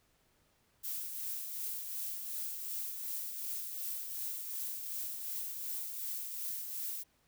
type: noise with tremolo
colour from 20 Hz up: violet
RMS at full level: -38 dBFS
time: 0.83-7.04 s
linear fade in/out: 20 ms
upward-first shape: triangle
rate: 2.7 Hz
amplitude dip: 45%
effects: pink hiss -72 dBFS RMS until 7.27 s